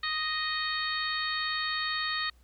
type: harmonic tone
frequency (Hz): 622.3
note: D#5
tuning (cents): 0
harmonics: 2 / 3 / 4 / 5 / 6 / 7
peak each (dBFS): -35 / -33 / -41 / -42 / -36 / -36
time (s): 0.03-2.3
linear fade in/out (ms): 5
effects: added 60 Hz sine -57 dBFS peak until 2.43 s + pink hiss -68 dBFS RMS until 2.43 s